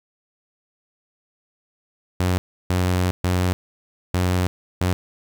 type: tone bursts at uneven times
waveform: sawtooth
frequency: 90.7 Hz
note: F#2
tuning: 34 cents flat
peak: -14 dBFS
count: 5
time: 2.2-2.38 / 2.7-3.11 / 3.24-3.53 / 4.14-4.47 / 4.81-4.93 s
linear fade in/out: 0 ms
effects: 9-bit